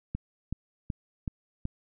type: click train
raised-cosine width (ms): 5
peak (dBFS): -19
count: 5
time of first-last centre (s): 0.15-1.654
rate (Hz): 2.66
effects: none